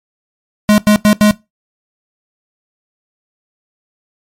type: tone bursts at uneven times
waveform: square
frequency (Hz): 210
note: G#3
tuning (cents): +19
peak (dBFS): -6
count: 4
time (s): 0.69-0.78 / 0.87-0.96 / 1.05-1.13 / 1.21-1.31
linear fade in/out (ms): 0
effects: noise-tail reverb RT60 0.2 s tail -19 dB re dry + MP3 64 kbps